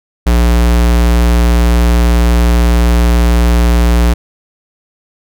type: tone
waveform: square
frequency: 59.1 Hz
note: A#1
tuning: 24 cents sharp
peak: -7 dBFS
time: 0.26-4.14 s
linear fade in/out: 10 ms
effects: none